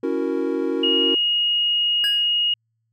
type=chord; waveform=triangle; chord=F# dominant seventh; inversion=second; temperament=equal; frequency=277.2 / 329.6 / 370 / 466.2 Hz; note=C#4 / E4 / F#4 / A#4; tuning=0 / 0 / 0 / 0 cents; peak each=-24 dBFS; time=0.03-1.15 s; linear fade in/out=5 ms
type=tone; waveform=sine; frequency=2873 Hz; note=F7; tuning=48 cents sharp; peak=-17 dBFS; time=0.83-2.54 s; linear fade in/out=5 ms
type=tone with exponential decay; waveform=square; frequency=1648 Hz; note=G#6; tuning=14 cents flat; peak=-24 dBFS; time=2.04-2.31 s; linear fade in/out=0 ms; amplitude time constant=58 ms
effects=added 113 Hz sine -69 dBFS peak until 2.92 s